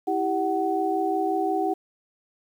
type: tone cluster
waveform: sine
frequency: 327.2 / 392.8 / 750 Hz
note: E4 / G4 / F#5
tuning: -13 / +4 / +23 cents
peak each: -27 / -27 / -25 dBFS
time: 0.07-1.74 s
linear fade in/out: 10 ms
effects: 9-bit